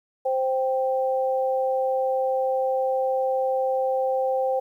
sine tone pair together, 523.3 / 784 Hz, C5 / G5, 0 / 0 cents, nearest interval perfect fifth, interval 700 cents, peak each -22 / -26 dBFS, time 0.25-4.6 s, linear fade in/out 10 ms, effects 10-bit

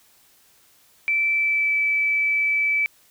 sine tone with pitch glide, 2328 to 2308 Hz, D7 to D7, -16 to -31 cents, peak -18 dBFS, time 1.08-2.86 s, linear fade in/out 0 ms, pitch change -15 cents, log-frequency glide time 1.3-1.75 s, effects white hiss -57 dBFS RMS until 3.1 s

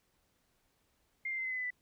sine tone with pitch steps, 2113 / 2091 / 2070 / 2048 / 2027 / 2006 / 1985.2 Hz, C7 / C7 / C7 / C7 / B6 / B6 / B6, +16 / -2 / -19 / -38 / +45 / +26 / +8 cents, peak -34 dBFS, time 1.25-1.705 s, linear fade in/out 5 ms, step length 65 ms, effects pink hiss -75 dBFS RMS until 1.81 s

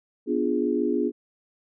sine chord, B diminished seventh, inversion none, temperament equal, 246.9 / 293.7 / 349.2 / 415.3 Hz, B3 / D4 / F4 / Ab4, 0 / 0 / 0 / 0 cents, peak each -27 dBFS, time 0.26-1.12 s, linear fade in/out 50 ms, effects none

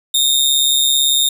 sawtooth tone with amplitude modulation, 3677 Hz, A#7, 24 cents flat, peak -6 dBFS, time 0.14-1.29 s, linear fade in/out 5 ms, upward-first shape sine, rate 138 Hz, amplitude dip 60%, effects none

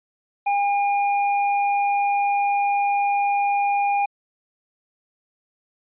triangle tone with tanh clipping, 808 Hz, G#5, 48 cents flat, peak -20 dBFS, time 0.46-4.06 s, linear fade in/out 10 ms, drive 18 dB, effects resampled to 8000 Hz

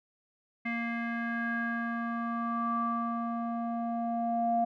square tone with low-pass filter sweep, 233.1 Hz, A#3, in tune, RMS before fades -32 dBFS, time 0.65-4.65 s, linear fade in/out 10 ms, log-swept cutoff 2100 to 700 Hz, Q 7.8, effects none

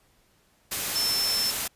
sine tone in noise, 5310 Hz, E8, 12 cents sharp, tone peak -24 dBFS, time 0.95-1.51 s, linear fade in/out 10 ms, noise white, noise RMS -29 dBFS, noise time 0.71-1.68 s, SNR +2 dB, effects pink hiss -64 dBFS RMS until 1.75 s + resampled to 32000 Hz

